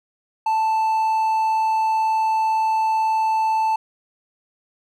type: tone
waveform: triangle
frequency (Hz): 881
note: A5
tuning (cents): +2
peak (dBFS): -15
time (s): 0.46-3.76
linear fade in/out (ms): 5
effects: none